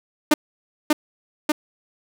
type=tone with echo; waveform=sawtooth; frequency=301.9 Hz; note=D4; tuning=48 cents sharp; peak=-8 dBFS; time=0.31-0.34 s; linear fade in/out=5 ms; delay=590 ms; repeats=2; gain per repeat=-2 dB; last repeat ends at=1.52 s; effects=none